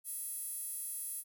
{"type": "tone with high-pass filter", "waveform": "sawtooth", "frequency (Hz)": 659.3, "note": "E5", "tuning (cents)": 0, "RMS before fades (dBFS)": -41, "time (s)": [0.04, 1.24], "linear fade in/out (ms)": 50, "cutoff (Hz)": 11000, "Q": 5.2, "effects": []}